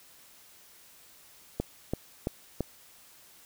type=click train; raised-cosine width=2 ms; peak=-15 dBFS; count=4; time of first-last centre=1.6-2.607 s; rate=2.98 Hz; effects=white hiss -56 dBFS RMS until 3.45 s